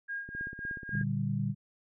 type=tone with tremolo; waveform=sine; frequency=1625 Hz; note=G#6; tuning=38 cents flat; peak=-33 dBFS; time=0.08-1.04 s; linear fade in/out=20 ms; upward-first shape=sine; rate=3.7 Hz; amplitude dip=75%
type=click train; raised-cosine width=3 ms; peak=-32 dBFS; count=13; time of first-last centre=0.29-1.013 s; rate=16.6 Hz
type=chord; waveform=sine; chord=G minor; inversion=first; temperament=equal; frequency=116.54 / 146.83 / 196 Hz; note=Bb2 / D3 / G3; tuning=0 / 0 / 0 cents; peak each=-33 dBFS; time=0.91-1.55 s; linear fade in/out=50 ms
effects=none